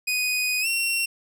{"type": "tone with pitch glide", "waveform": "sawtooth", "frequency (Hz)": [2489, 2730], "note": ["D#7", "F7"], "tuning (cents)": [0, -40], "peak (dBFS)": -19, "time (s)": [0.07, 1.06], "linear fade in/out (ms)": 10, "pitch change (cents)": 160, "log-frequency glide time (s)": [0.61, 0.67], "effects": []}